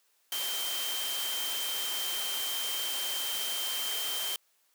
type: tone in noise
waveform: sine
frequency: 3136 Hz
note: G7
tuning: in tune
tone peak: -34 dBFS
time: 0.32-4.36 s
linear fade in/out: 2 ms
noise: white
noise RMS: -35 dBFS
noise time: 0.32-4.36 s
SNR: -2 dB
effects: white hiss -70 dBFS RMS until 4.74 s + high-pass 400 Hz 12 dB/octave